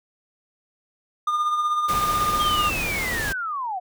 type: tone with tremolo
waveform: triangle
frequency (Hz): 1213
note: D#6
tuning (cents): -44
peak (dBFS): -16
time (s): 1.27-2.7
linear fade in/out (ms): 5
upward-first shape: triangle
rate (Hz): 16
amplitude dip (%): 50
type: noise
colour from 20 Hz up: pink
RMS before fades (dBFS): -29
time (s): 1.88-3.33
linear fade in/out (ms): 10
type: linear sweep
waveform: sine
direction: down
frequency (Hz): 3266 to 697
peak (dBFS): -25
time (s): 2.39-3.8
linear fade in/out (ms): 20
effects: none